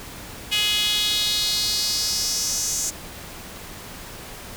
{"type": "tone with high-pass filter sweep", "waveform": "sawtooth", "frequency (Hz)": 419.1, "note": "G#4", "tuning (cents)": 16, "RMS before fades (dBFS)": -23, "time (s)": [0.51, 2.91], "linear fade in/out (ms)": 20, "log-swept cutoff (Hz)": [2900, 6700], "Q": 4.1, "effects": ["pink hiss -38 dBFS RMS until 4.56 s"]}